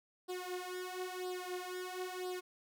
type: tone with flanger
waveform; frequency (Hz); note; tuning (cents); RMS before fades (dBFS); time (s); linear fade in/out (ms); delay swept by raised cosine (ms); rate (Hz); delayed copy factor
sawtooth; 364.9; F#4; -24; -42; 0.28-2.41; 20; 0.22 to 4.92; 1; +0.85
effects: none